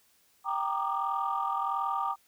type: chord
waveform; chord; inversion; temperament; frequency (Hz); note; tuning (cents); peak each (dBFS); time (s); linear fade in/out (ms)
sine; Eb major seventh; first; equal with one note detuned; 784 / 932.3 / 1174.7 / 1216.1; G5 / Bb5 / D6 / Eb6; 0 / 0 / 0 / -40; -33; 0.44-2.16; 50
effects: tanh soft clip ceiling -19 dBFS + white hiss -66 dBFS RMS until 2.27 s